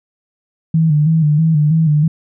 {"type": "tone with vibrato", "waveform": "sine", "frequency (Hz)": 155.4, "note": "D#3", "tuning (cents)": -2, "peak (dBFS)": -9, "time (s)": [0.74, 2.08], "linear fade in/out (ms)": 5, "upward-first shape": "square", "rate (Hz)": 3.1, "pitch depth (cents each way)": 66, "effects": []}